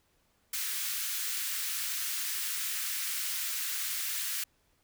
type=high-pass noise; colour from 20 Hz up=white; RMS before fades=-34 dBFS; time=0.53-4.44 s; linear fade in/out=5 ms; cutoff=1400 Hz; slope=24 dB/octave; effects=pink hiss -71 dBFS RMS until 4.83 s